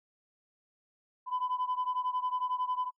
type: beating tone pair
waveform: sine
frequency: 1000 / 1011 Hz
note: B5 / B5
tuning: +21 / +40 cents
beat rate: 11 Hz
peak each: -31 / -33 dBFS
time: 1.26-2.91 s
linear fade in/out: 50 ms
effects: noise-tail reverb RT60 0.1 s tail -26 dB re dry + tanh soft clip ceiling -25 dBFS